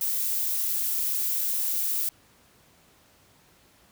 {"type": "noise", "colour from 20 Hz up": "violet", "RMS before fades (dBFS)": -27, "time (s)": [0.01, 2.09], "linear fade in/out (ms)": 2, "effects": ["pink hiss -59 dBFS RMS until 3.91 s", "high-pass 60 Hz 12 dB/octave"]}